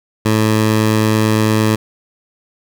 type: tone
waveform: 15% pulse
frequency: 108.9 Hz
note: A2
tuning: 17 cents flat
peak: -5 dBFS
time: 0.25-1.76 s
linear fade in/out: 10 ms
effects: none